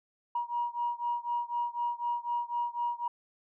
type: beating tone pair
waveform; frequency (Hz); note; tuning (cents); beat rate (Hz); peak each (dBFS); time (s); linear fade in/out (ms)
sine; 953 / 957; A#5 / A#5; +38 / +45; 4; -32 / -33; 0.35-3.08; 5
effects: tanh soft clip ceiling -22 dBFS